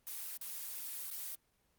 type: noise with dropouts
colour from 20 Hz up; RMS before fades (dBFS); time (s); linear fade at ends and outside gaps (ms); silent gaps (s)
blue; -43; 0.07-1.35; 0; 0.369-0.413 / 1.102-1.111
effects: pink hiss -75 dBFS RMS until 1.78 s + Opus 24 kbps